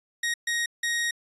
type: tone bursts at uneven times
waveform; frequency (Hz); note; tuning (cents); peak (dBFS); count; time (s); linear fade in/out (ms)
sawtooth; 1878; A#6; +12; -21; 3; 0.23-0.34 / 0.47-0.66 / 0.83-1.11; 5
effects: resampled to 24000 Hz